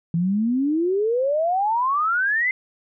sine exponential sweep, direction up, 163 to 2093 Hz, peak -18 dBFS, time 0.14-2.51 s, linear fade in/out 2 ms, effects none

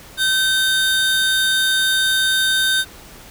45% pulse tone pair together, 1542 / 3665 Hz, G6 / A#7, -29 / -30 cents, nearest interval octave + minor third, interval 1499 cents, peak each -18 / -18 dBFS, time 0.17-2.85 s, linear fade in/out 50 ms, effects pink hiss -41 dBFS RMS until 3.3 s

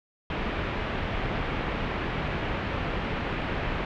pink low-pass noise, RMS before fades -30 dBFS, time 0.3-3.85 s, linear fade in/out 2 ms, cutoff 2900 Hz, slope 24 dB/octave, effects none

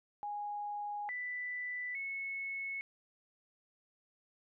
sine tone with pitch steps, 826 / 1984 / 2197 Hz, G#5 / B6 / C#7, -10 / +7 / -16 cents, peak -37 dBFS, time 0.23-2.81 s, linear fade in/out 0 ms, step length 860 ms, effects none

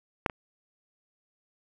clicks, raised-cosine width 0.5 ms, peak -8 / -21 dBFS, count 2, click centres 0.262 / 0.298 s, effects none

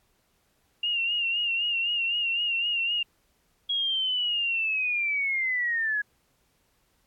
sine tone with vibrato, 2796 Hz, F7, 1 cent sharp, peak -24 dBFS, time 0.83-3.03 s, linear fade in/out 5 ms, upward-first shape sine, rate 3.9 Hz, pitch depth 55 cents each way
sine linear sweep, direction down, 3322 to 1662 Hz, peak -24 dBFS, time 3.69-6.02 s, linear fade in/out 10 ms
effects pink hiss -69 dBFS RMS until 7.06 s + AAC 64 kbps

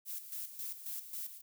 violet noise with tremolo, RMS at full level -41 dBFS, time 0.05-1.42 s, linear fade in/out 50 ms, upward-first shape square, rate 3.7 Hz, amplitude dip 65%, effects none

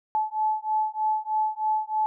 sine beating tone pair, 862 / 865.2 Hz, A5 / A5, -36 / -29 cents, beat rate 3.2 Hz, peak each -26 dBFS, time 0.15-2.06 s, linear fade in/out 0 ms, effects none

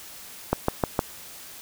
click train, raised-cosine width 1 ms, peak -6 dBFS, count 4, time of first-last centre 0.53-0.992 s, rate 6.5 Hz, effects white hiss -43 dBFS RMS until 1.61 s

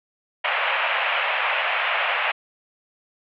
white band-pass noise, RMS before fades -23 dBFS, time 0.44-2.32 s, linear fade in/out 10 ms, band 550 to 2900 Hz, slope 48 dB/octave, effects none

